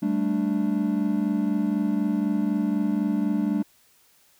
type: chord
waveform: triangle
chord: G suspended second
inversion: none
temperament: equal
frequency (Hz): 196 / 220 / 293.7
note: G3 / A3 / D4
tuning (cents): 0 / 0 / 0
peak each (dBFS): -24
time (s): 0.02-3.63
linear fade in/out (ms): 10
effects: white hiss -60 dBFS RMS until 4.39 s